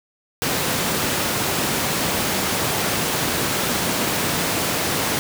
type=high-pass noise; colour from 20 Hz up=pink; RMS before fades=-22 dBFS; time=0.42-5.19 s; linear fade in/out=0 ms; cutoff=130 Hz; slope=12 dB/octave; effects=none